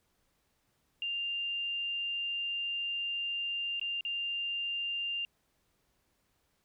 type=tone with dropouts; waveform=sine; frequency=2794 Hz; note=F7; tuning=in tune; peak=-32 dBFS; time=1.02-5.25 s; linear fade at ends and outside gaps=1 ms; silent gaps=3.797-3.814 / 4.009-4.05 s; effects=pink hiss -75 dBFS RMS until 6.64 s